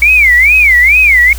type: tone with vibrato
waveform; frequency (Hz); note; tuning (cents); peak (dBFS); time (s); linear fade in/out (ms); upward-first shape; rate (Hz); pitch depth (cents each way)
sine; 2215; C#7; -2; -3; 0.02-1.33; 2; sine; 2.3; 240
effects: added 60 Hz sine -19 dBFS peak until 1.38 s + white hiss -30 dBFS RMS until 1.38 s